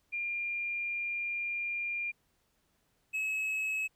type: tone pair in turn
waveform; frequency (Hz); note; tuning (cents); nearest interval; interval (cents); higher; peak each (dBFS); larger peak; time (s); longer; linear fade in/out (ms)
sine / triangle; 2400 / 2575; D7 / E7; +37 / -41; minor second; 122; second; -32 / -29; second; 0.12-2.12 / 3.13-3.88; first; 20
effects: pink hiss -74 dBFS RMS until 3.95 s